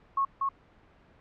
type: tone with echo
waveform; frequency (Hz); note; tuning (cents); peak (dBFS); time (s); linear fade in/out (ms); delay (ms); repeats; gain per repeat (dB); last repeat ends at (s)
sine; 1095; C#6; -22; -23; 0.17-0.25; 5; 240; 1; -2; 0.49
effects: pink hiss -59 dBFS RMS until 1.2 s + low-pass 2000 Hz 12 dB/octave